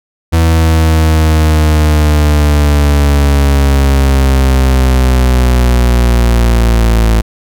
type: linear sweep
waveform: 40% pulse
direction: down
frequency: 82.41 to 55.3 Hz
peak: -5 dBFS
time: 0.32-7.22 s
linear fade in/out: 20 ms
effects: none